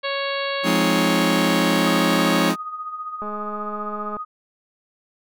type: harmonic tone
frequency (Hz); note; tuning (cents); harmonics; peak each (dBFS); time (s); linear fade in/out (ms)
554.4; C#5; 0; 1 / 2 / 3 / 4 / 5 / 6 / 7 / 8; -26 / -29 / -31 / -32 / -33 / -34 / -34 / -35; 0.03-2.51; 20
type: chord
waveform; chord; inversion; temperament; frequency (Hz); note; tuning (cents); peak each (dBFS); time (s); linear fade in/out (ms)
sawtooth; F minor seventh; none; just; 174.61 / 209.5 / 261.9 / 314.3; F3 / Ab3 / C4 / Eb4; 0 / +15 / +2 / +18; -19; 0.63-2.56; 50
type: tone with tremolo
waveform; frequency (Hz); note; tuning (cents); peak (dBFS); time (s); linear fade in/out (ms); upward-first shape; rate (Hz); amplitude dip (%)
sine; 1244.5; D#6; 0; -26; 1.86-4.25; 10; sine; 15; 55
type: click train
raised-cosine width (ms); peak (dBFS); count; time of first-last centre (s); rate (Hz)
1; -20; 200; 3.22-4.168; 210
effects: none